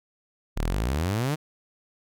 sawtooth exponential sweep, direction up, 33.93 to 160 Hz, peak -20 dBFS, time 0.56-1.36 s, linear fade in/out 20 ms, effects none

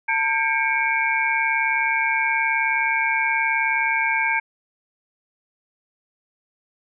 sine tone cluster, 899 / 1602 / 2200 / 2339 Hz, A5 / G6 / C#7 / D7, +37 / +37 / -14 / -8 cents, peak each -24 dBFS, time 0.08-4.4 s, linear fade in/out 10 ms, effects none

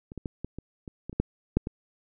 clicks, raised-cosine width 3 ms, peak -29 / -23 / -19 / -20 / -24 / -26 / -22 / -28 / -10 / -8 / -19 dBFS, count 11, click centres 0.119 / 0.177 / 0.258 / 0.446 / 0.586 / 0.878 / 1.096 / 1.129 / 1.2 / 1.57 / 1.671 s, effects none

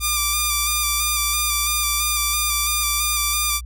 5% pulse tone with vibrato, 1187 Hz, D6, 18 cents sharp, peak -7 dBFS, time 0-3.61 s, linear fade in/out 50 ms, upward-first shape square, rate 3 Hz, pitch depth 21 cents each way, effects added 60 Hz sine -30 dBFS peak until 3.65 s

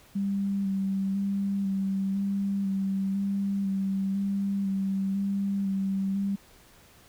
sine tone with vibrato, 196 Hz, G3, in tune, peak -25 dBFS, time 0.15-6.36 s, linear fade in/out 10 ms, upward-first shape square, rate 1 Hz, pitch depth 18 cents each way, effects pink hiss -56 dBFS RMS until 7.08 s

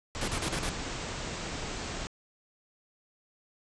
pink low-pass noise, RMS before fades -37 dBFS, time 0.15-2.07 s, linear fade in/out 0 ms, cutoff 8100 Hz, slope 96 dB/octave
pink noise bursts, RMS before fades -32 dBFS, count 5, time 0.21-0.696 s, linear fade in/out 5 ms, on 70 ms, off 34 ms
effects resampled to 24000 Hz

